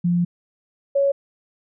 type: tone pair in turn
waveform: sine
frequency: 174.5 / 556.9 Hz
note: F3 / C#5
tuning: -1 / +8 cents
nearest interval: octave + minor sixth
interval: 2009 cents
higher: second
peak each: -16 / -15 dBFS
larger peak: second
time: 0.04-0.25 / 0.95-1.12 s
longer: first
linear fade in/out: 10 ms
effects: none